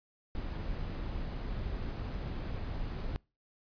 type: noise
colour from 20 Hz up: brown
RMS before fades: -37 dBFS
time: 0.35-3.16 s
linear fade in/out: 0 ms
effects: noise-tail reverb RT60 0.3 s tail -25 dB re dry + resampled to 11025 Hz